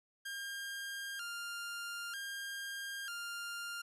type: tone with vibrato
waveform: sawtooth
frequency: 1500 Hz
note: F#6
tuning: 23 cents sharp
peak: -37 dBFS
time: 0.25-3.82 s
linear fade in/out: 10 ms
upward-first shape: square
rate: 0.53 Hz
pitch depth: 120 cents each way
effects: resampled to 32000 Hz